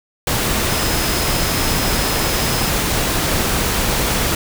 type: tone in noise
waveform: sine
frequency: 5100 Hz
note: D#8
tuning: 42 cents sharp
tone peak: -28 dBFS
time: 0.7-2.7 s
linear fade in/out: 2 ms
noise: pink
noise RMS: -18 dBFS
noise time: 0.27-4.35 s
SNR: -13 dB
effects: none